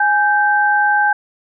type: tone pair together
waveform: sine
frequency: 830.6 / 1562.1 Hz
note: G#5 / G6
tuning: 0 / -7 cents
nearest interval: major seventh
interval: 1093 cents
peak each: -14 dBFS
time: 0-1.13 s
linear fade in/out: 5 ms
effects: none